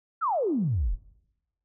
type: exponential sweep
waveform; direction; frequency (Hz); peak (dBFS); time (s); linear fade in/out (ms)
sine; down; 1423 to 36.05; -23; 0.21-0.96; 20
effects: noise-tail reverb RT60 0.9 s tail -21 dB re dry